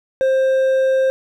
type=tone with hard clipping; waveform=triangle; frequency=528 Hz; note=C5; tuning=16 cents sharp; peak=-14 dBFS; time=0.21-1.1 s; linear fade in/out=0 ms; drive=7 dB; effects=none